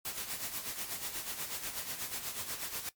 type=noise with tremolo; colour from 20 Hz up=white; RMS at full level=-37 dBFS; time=0.05-2.89 s; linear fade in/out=2 ms; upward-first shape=sine; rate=8.2 Hz; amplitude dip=60%; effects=noise-tail reverb RT60 0.1 s tail -17 dB re dry + MP3 96 kbps